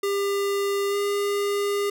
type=tone with pitch glide; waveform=square; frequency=400 to 405.1 Hz; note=G4 to G#4; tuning=+35 to -43 cents; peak=-23 dBFS; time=0.03-1.9 s; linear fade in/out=5 ms; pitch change=+22 cents; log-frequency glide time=0.89-0.96 s; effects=none